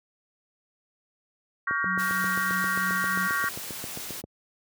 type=chord; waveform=sine; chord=G half-diminished seventh; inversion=second; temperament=just; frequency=1128.9 / 1411.2 / 1568 / 1881.6 Hz; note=Db6 / F6 / G6 / Bb6; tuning=+31 / +18 / 0 / +16 cents; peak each=-30 dBFS; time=1.67-3.49 s; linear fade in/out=5 ms
type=click train; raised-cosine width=2 ms; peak=-23 dBFS; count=20; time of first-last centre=1.71-4.24 s; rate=7.51 Hz
type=tone with tremolo; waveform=sine; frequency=185.1 Hz; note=F#3; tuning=1 cent sharp; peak=-31 dBFS; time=1.85-3.28 s; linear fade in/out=10 ms; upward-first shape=triangle; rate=3.1 Hz; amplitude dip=55%
type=noise; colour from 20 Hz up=white; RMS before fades=-37 dBFS; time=1.98-4.22 s; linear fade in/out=20 ms
effects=high-pass 80 Hz 12 dB/octave